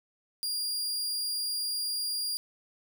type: tone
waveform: sawtooth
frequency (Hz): 4812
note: D8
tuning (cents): +41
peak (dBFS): -27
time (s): 0.43-2.37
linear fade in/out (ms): 0
effects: none